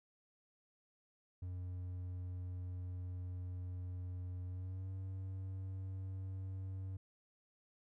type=tone with pitch glide; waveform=triangle; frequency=90.5 to 94.94 Hz; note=F#2 to F#2; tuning=-38 to +45 cents; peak=-39 dBFS; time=1.42-6.97 s; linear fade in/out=5 ms; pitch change=+83 cents; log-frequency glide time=4.46-4.9 s; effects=none